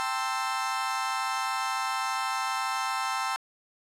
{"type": "chord", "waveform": "35% pulse", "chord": "A minor seventh", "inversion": "third", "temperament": "equal with one note detuned", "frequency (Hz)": [784, 896.4, 1046.5, 1318.5], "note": ["G5", "A5", "C6", "E6"], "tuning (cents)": [0, 32, 0, 0], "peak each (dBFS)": [-32, -33, -31, -31], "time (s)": [0, 3.36], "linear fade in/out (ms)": 0, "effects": ["low-pass 10000 Hz 12 dB/octave"]}